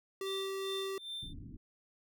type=tone; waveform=square; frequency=387.5 Hz; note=G4; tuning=20 cents flat; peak=-37 dBFS; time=0.21-0.98 s; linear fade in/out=2 ms
type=tone with tremolo; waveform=triangle; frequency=3571 Hz; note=A7; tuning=25 cents sharp; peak=-37 dBFS; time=0.25-1.34 s; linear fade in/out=20 ms; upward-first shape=sine; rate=2.5 Hz; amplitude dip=90%
type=low-pass noise; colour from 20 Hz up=pink; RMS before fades=-47 dBFS; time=1.22-1.57 s; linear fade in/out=5 ms; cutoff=320 Hz; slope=48 dB/octave
effects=none